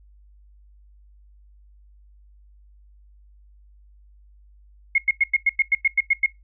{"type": "tone bursts", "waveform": "sine", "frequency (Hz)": 2159, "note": "C#7", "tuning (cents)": -46, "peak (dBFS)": -14, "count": 11, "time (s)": [4.95, 6.262], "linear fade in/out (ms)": 5, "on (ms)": 32, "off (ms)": 96, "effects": ["noise-tail reverb RT60 0.2 s tail -21 dB re dry", "added 50 Hz sine -49 dBFS peak until 6.43 s"]}